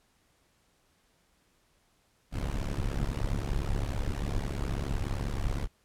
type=noise with amplitude modulation; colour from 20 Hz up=brown; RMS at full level=-27 dBFS; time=2.31-5.68 s; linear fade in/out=50 ms; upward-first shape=sine; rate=69.7 Hz; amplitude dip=95%; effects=pink hiss -69 dBFS RMS until 5.84 s + low-pass 12000 Hz 12 dB/octave